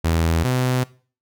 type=tone pair in turn; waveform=sawtooth; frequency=82.3 / 127.17 Hz; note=E2 / C3; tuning=-2 / -49 cents; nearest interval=minor sixth; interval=753 cents; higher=second; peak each=-13 / -14 dBFS; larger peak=first; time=0.04-0.44 / 0.44-0.84 s; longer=neither; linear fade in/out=10 ms; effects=noise-tail reverb RT60 0.4 s tail -20 dB re dry